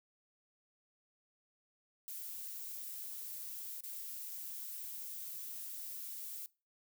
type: noise with dropouts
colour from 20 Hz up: violet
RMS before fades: -45 dBFS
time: 2.08-6.46 s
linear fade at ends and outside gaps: 0 ms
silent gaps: 3.806-3.837 s
effects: noise-tail reverb RT60 0.3 s tail -22 dB re dry